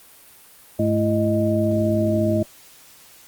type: tone cluster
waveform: sine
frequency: 103.4 / 217.4 / 334.1 / 621 Hz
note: G#2 / A3 / E4 / D#5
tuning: -7 / -21 / +23 / -3 cents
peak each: -23 / -22 / -23 / -22 dBFS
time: 0.79-2.43 s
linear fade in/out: 5 ms
effects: white hiss -48 dBFS RMS until 3.27 s + Opus 32 kbps